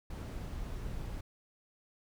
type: noise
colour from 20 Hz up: brown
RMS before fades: -40 dBFS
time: 0.1-1.21 s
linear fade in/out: 5 ms
effects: none